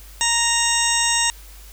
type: harmonic tone with a mistuned harmonic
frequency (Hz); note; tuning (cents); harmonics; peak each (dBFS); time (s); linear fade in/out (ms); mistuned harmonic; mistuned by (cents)
932.3; A#5; 0; 1 / 2 / 3 / 4 / 6 / 7 / 8 / 9; -25 / -25 / -25 / -25 / -25 / -25 / -25 / -25; 0.21-1.3; 0; 8; +50
effects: added 50 Hz sine -40 dBFS peak until 1.72 s + white hiss -46 dBFS RMS until 1.72 s